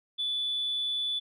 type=tone; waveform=sine; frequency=3470 Hz; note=A7; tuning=25 cents flat; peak=-27 dBFS; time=0.18-1.2 s; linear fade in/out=20 ms; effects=tanh soft clip ceiling -23 dBFS